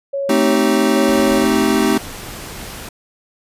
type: tone with tremolo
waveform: sine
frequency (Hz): 554.4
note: C#5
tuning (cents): 0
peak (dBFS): -18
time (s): 0.13-1.45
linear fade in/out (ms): 10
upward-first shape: square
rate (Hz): 1.2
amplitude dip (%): 40
type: chord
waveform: square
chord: A half-diminished seventh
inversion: none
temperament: equal with one note detuned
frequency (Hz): 220 / 261.6 / 311.1 / 386.8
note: A3 / C4 / Eb4 / G4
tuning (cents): 0 / 0 / 0 / -23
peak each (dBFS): -19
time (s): 0.29-1.98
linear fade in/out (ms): 5
type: noise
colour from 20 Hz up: pink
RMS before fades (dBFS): -31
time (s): 1.08-2.89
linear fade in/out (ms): 5
effects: resampled to 32000 Hz